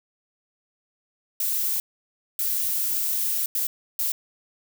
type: noise bursts at uneven times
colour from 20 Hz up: violet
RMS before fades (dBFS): -25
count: 4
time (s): 1.4-1.8 / 2.39-3.46 / 3.55-3.67 / 3.99-4.12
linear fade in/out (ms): 2
effects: none